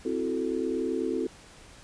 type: chord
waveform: sine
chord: F# half-diminished seventh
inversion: second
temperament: equal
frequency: 261.6 / 329.6 / 370 / 440 Hz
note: C4 / E4 / F#4 / A4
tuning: 0 / 0 / 0 / 0 cents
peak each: -32 dBFS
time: 0.05-1.27 s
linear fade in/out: 5 ms
effects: pink hiss -51 dBFS RMS until 1.83 s + resampled to 22050 Hz